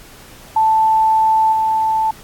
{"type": "tone with level steps", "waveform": "sine", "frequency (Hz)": 880, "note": "A5", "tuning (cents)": 0, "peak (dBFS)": [-10, -13], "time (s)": [0.56, 2.11], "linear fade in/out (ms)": 5, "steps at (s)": 1.52, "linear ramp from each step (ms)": 10, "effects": ["pink hiss -41 dBFS RMS until 2.23 s", "AAC 64 kbps"]}